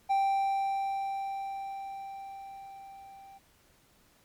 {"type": "tone with level ramp", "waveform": "triangle", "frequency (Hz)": 784, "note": "G5", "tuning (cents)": 0, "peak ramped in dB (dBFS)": [-21, -47], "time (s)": [0.09, 3.39], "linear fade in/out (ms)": 20, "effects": ["pink hiss -64 dBFS RMS until 4.24 s", "MP3 96 kbps"]}